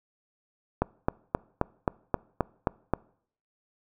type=click train; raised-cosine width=1 ms; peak=-9 dBFS; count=9; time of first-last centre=0.82-2.936 s; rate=3.78 Hz; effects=noise-tail reverb RT60 0.6 s tail -24 dB re dry

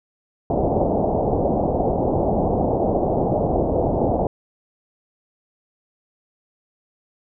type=low-pass noise; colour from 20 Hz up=white; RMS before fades=-20 dBFS; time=0.5-4.27 s; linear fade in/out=2 ms; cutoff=770 Hz; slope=48 dB/octave; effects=none

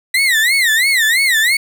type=tone with vibrato; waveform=35% pulse; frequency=1961 Hz; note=B6; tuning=13 cents flat; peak=-9 dBFS; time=0.14-1.57 s; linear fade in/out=5 ms; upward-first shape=sine; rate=3 Hz; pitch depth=210 cents each way; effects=none

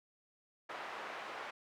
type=band-pass noise; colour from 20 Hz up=pink; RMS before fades=-45 dBFS; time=0.69-1.51 s; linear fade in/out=10 ms; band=690 to 2000 Hz; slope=12 dB/octave; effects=none

